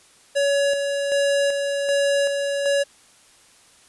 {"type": "tone with tremolo", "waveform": "square", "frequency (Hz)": 563, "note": "C#5", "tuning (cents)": 27, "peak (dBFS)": -18, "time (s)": [0.35, 2.84], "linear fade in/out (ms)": 20, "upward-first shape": "square", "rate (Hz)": 1.3, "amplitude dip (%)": 40, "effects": ["white hiss -53 dBFS RMS until 3.88 s", "resampled to 24000 Hz"]}